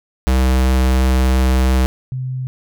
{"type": "tone pair in turn", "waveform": ["square", "sine"], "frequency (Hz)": [64.5, 129], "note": ["C2", "C3"], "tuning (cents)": [-24, -24], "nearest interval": "octave", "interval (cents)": 1200, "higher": "second", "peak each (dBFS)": [-12, -20], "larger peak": "first", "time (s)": [[0.27, 1.86], [2.12, 2.47]], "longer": "first", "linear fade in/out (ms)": 0, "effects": []}